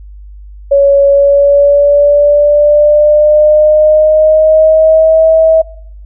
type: tone with pitch glide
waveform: sine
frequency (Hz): 560 to 643.3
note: C#5 to E5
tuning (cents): +18 to -42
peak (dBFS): -3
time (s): 0.71-5.62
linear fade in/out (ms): 10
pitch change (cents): +240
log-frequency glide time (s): 1.08-5.27
effects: noise-tail reverb RT60 0.7 s tail -21 dB re dry + added 50 Hz sine -28 dBFS peak until 6.05 s